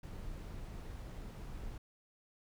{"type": "noise", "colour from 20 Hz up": "brown", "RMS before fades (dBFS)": -45, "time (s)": [0.03, 1.78], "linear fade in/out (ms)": 5, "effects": []}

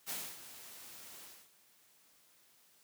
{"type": "noise with ADSR envelope", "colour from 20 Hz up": "white", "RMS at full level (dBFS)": -39, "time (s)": [0.06, 1.51], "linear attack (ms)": 39, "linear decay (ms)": 260, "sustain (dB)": -13, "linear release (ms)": 280, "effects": ["white hiss -67 dBFS RMS until 2.83 s", "high-pass 100 Hz 12 dB/octave"]}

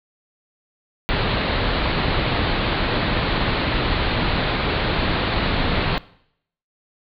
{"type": "low-pass noise", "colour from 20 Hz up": "pink", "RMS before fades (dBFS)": -21, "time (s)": [1.09, 5.98], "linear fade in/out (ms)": 0, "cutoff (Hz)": 4400, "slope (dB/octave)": 96, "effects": ["noise-tail reverb RT60 0.7 s tail -20 dB re dry"]}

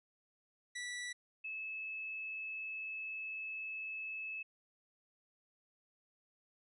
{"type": "tone pair in turn", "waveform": ["sawtooth", "sine"], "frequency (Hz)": [1958, 2602], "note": ["B6", "E7"], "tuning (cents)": [-15, -23], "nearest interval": "perfect fourth", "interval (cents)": 492, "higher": "second", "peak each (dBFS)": [-37, -40], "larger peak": "first", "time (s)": [[0.75, 1.13], [1.44, 4.43]], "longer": "second", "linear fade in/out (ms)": 10, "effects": ["resampled to 24000 Hz"]}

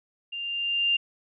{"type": "tone with level ramp", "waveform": "sine", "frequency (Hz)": 2794, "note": "F7", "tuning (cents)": 0, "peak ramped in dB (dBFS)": [-32, -19], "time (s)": [0.32, 0.97], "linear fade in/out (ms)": 10, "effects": []}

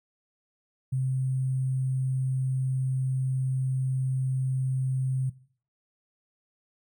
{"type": "tone with sample-and-hold", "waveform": "sine", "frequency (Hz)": 130.81, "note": "C3", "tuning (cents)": 0, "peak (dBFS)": -24, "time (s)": [0.92, 5.3], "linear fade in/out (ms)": 10, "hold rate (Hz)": 8820, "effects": ["noise-tail reverb RT60 0.5 s tail -19 dB re dry"]}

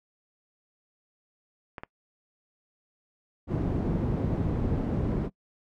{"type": "clicks", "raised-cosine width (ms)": 0.5, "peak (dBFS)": -22, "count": 2, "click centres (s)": [1.782, 1.835]}
{"type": "low-pass noise", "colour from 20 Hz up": "white", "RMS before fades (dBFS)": -28, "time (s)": [3.47, 5.3], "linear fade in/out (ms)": 50, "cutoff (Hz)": 240, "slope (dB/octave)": 12}
{"effects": ["noise-tail reverb RT60 0.1 s tail -24 dB re dry"]}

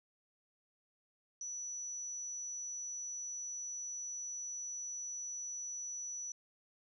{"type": "tone", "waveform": "sine", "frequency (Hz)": 5920, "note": "F#8", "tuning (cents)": 0, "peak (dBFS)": -40, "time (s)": [1.41, 6.32], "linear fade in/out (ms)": 2, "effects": []}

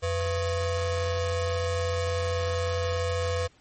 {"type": "ring-modulated tone", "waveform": "square", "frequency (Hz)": 293.7, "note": "D4", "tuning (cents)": 0, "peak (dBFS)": -23, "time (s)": [0.02, 3.48], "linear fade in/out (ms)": 20, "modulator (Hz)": 205, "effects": ["pink hiss -61 dBFS RMS until 3.6 s", "MP3 32 kbps"]}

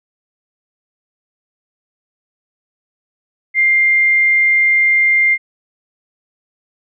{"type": "tone", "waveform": "sine", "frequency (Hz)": 2100, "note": "C7", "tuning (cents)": 6, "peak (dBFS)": -9, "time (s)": [3.54, 5.38], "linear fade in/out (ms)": 50, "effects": []}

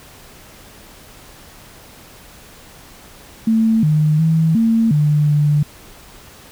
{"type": "tone with pitch steps", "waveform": "sine", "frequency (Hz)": [223.2, 152.8, 161, 226.4, 149, 147.8], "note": ["A3", "D#3", "E3", "A3", "D3", "D3"], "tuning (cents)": [25, -31, -41, 50, 25, 11], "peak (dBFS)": -11, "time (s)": [3.47, 5.63], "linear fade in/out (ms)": 5, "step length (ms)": 360, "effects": ["pink hiss -42 dBFS RMS until 6.51 s"]}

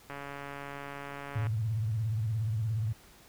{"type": "click train", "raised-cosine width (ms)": 0.5, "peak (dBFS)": -26, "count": 194, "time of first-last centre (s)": [0.1, 1.469], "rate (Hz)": 141}
{"type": "tone with vibrato", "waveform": "sine", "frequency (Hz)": 110, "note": "A2", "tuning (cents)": 0, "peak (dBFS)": -28, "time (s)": [1.35, 2.93], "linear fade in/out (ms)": 10, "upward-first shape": "triangle", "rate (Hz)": 17, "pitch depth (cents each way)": 150}
{"effects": ["pink hiss -57 dBFS RMS until 3.28 s"]}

